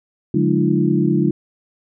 sine tone cluster, 145.6 / 180.6 / 210.2 / 301.2 / 341.7 Hz, D3 / F#3 / G#3 / D4 / F4, -15 / -42 / +21 / +44 / -38 cents, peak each -20 dBFS, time 0.34-1.31 s, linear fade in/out 5 ms, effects none

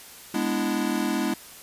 square chord, E dominant seventh, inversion first, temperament equal with one note detuned, 207.7 / 246.9 / 293.7 / 331.2 Hz, G#3 / B3 / D4 / E4, 0 / 0 / 0 / +8 cents, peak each -30 dBFS, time 0.34-1.34 s, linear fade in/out 5 ms, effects white hiss -45 dBFS RMS until 1.62 s + resampled to 32000 Hz

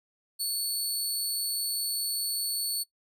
20% pulse tone with amplitude modulation, 4435 Hz, C#8, in tune, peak -21 dBFS, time 0.39-2.84 s, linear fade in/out 20 ms, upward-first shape sine, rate 194 Hz, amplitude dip 30%, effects noise-tail reverb RT60 0.1 s tail -19 dB re dry

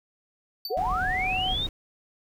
square tone with exponential decay, 4565 Hz, D8, 50 cents flat, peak -28 dBFS, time 0.65-0.79 s, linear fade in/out 2 ms, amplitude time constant 29 ms
sine tone with pitch glide, 740 to 746.9 Hz, F#5 to F#5, 0 to +16 cents, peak -28 dBFS, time 0.69-1.56 s, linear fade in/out 50 ms, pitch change +16 cents, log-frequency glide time 1.12-1.19 s
sine linear sweep, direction up, 375.5 to 3788 Hz, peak -26 dBFS, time 0.7-1.67 s, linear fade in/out 10 ms
brown noise, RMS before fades -34 dBFS, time 0.77-1.69 s, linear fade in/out 2 ms
effects none

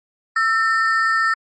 triangle ring-modulated tone, 1568 Hz, G6, in tune, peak -10 dBFS, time 0.36-1.34 s, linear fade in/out 5 ms, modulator 240 Hz, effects MP3 32 kbps

